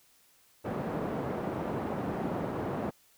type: band-pass noise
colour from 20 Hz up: pink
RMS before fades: -34 dBFS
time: 0.64-2.91 s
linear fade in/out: 20 ms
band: 150 to 850 Hz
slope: 12 dB/octave
effects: white hiss -64 dBFS RMS until 3.17 s